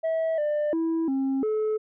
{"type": "tone with pitch steps", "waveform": "sine", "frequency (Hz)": [648, 596, 327.4, 268.9, 431.6], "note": ["E5", "D5", "E4", "C4", "A4"], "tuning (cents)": [-30, 25, -12, 47, -33], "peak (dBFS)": -20, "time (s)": [0.03, 1.78], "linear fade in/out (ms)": 20, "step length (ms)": 350, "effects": ["tanh soft clip ceiling -22 dBFS"]}